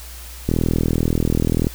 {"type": "click train", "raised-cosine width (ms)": 3, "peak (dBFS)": -5, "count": 49, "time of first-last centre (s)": [0.49, 1.669], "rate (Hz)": 40.7, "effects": ["added 60 Hz sine -35 dBFS peak until 1.74 s", "white hiss -39 dBFS RMS until 1.74 s"]}